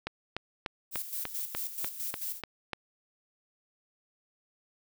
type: click train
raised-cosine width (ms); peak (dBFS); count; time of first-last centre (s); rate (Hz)
0.3; -17; 10; 0.07-2.733; 3.38
type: noise with tremolo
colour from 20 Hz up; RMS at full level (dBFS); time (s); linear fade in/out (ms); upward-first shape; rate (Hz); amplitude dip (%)
violet; -35; 0.91-2.42; 50; square; 4.6; 60
effects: none